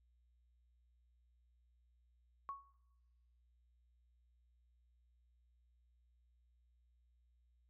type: tone with exponential decay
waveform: sine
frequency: 1108.7 Hz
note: C#6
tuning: in tune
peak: -39 dBFS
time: 2.49-2.74 s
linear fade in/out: 0 ms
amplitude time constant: 53 ms
effects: noise-tail reverb RT60 1.0 s tail -20 dB re dry + added 60 Hz sine -70 dBFS peak until 7.69 s